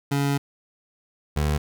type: tone pair in turn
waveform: 25% pulse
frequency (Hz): 140.9 / 74.64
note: C#3 / D2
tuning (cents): +29 / +29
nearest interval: major seventh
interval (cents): 1100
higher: first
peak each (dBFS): -17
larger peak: neither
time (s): 0.11-0.38 / 1.36-1.58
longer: first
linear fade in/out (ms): 10
effects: none